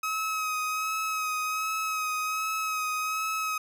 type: tone with vibrato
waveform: 30% pulse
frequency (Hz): 1273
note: D#6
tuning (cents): +39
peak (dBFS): -25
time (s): 0.03-3.58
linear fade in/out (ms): 5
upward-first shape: sine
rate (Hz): 1.3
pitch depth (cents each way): 25
effects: none